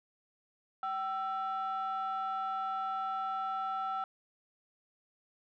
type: ring-modulated tone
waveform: triangle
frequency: 280.2 Hz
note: C#4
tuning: 19 cents sharp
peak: -26 dBFS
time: 0.83-4.04 s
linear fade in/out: 2 ms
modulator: 1050 Hz
effects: tanh soft clip ceiling -28 dBFS